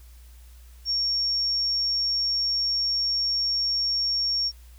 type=tone; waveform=sine; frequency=5520 Hz; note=F8; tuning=21 cents flat; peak=-22 dBFS; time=0.85-4.52 s; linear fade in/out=50 ms; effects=added 60 Hz sine -45 dBFS peak until 4.78 s + white hiss -58 dBFS RMS until 4.78 s